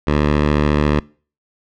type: tone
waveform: 10% pulse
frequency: 74.2 Hz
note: D2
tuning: 18 cents sharp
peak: -5 dBFS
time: 0.07-1 s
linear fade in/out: 5 ms
effects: noise-tail reverb RT60 0.4 s tail -24 dB re dry + low-pass 3000 Hz 12 dB/octave